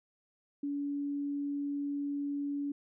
sine tone, 285.1 Hz, C#4, 49 cents sharp, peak -32 dBFS, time 0.63-2.72 s, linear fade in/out 5 ms, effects none

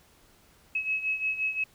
sine beating tone pair, 2570 / 2575.7 Hz, E7 / E7, -45 / -41 cents, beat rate 5.7 Hz, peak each -28 / -33 dBFS, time 0.75-1.64 s, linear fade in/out 5 ms, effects pink hiss -60 dBFS RMS until 1.74 s

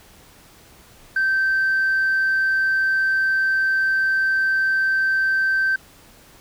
sine tone, 1555 Hz, G6, 14 cents flat, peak -15 dBFS, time 1.16-5.76 s, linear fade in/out 5 ms, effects tanh soft clip ceiling -14 dBFS + pink hiss -49 dBFS RMS until 6.4 s

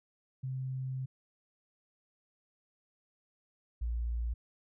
sine tone pair in turn, 130.81 / 58.27 Hz, C3 / A#1, 0 / 0 cents, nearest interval octave + major second, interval 1400 cents, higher first, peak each -34 / -31 dBFS, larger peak second, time 0.43-1.06 / 3.81-4.34 s, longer first, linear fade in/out 10 ms, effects none

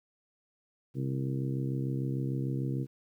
harmonic tone, 66.7 Hz, C2, 34 cents sharp, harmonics 2 / 3 / 4 / 5 / 6 / 7, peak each -31 / -40 / -38 / -39 / -47 / -46 dBFS, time 0.94-2.87 s, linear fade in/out 50 ms, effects 11-bit

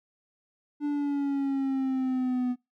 triangle exponential sweep, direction down, 293.7 to 246.9 Hz, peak -23 dBFS, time 0.8-2.56 s, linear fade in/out 50 ms, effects noise-tail reverb RT60 0.2 s tail -21 dB re dry

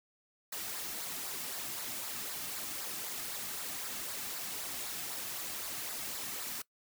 white noise with flanger, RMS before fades -40 dBFS, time 0.52-6.62 s, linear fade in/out 5 ms, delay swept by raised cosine 0.32 to 2.12 ms, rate 3.9 Hz, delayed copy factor -0.5, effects noise-tail reverb RT60 0.1 s tail -21 dB re dry

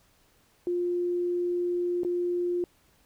sine tone with dropouts, 352.4 Hz, F4, 16 cents sharp, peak -25 dBFS, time 0.67-2.64 s, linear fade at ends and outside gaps 1 ms, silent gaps 2.034-2.048 s, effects pink hiss -64 dBFS RMS until 3.05 s

